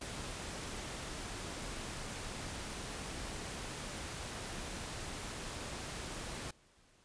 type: noise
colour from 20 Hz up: pink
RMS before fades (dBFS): -43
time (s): 0.01-6.51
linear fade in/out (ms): 5
effects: pink hiss -67 dBFS RMS until 7.04 s + resampled to 22050 Hz